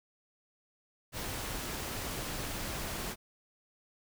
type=noise; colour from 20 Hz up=pink; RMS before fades=-38 dBFS; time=1.12-3.16 s; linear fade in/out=50 ms; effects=none